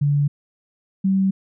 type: tone pair in turn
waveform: sine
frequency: 144.1 / 192.35 Hz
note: D3 / G3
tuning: -33 / -33 cents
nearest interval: perfect fourth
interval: 500 cents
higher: second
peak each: -15 dBFS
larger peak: neither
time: 0.01-0.28 / 1.04-1.31 s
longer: neither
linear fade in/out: 10 ms
effects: none